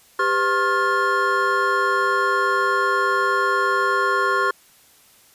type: tone cluster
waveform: triangle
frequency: 396.7 / 505 / 1075 / 1405 / 1745 Hz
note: G4 / B4 / C6 / F6 / A6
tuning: +21 / +39 / +47 / +10 / -15 cents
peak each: -23 / -26 / -19 / -20 / -26 dBFS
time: 0.19-4.51 s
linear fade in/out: 5 ms
effects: white hiss -53 dBFS RMS until 5.34 s + resampled to 32000 Hz